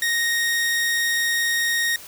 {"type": "tone", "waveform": "sawtooth", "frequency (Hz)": 1864.7, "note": "A#6", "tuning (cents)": 0, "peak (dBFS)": -16, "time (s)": [0.02, 1.96], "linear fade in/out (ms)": 2, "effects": ["white hiss -41 dBFS RMS until 2.07 s"]}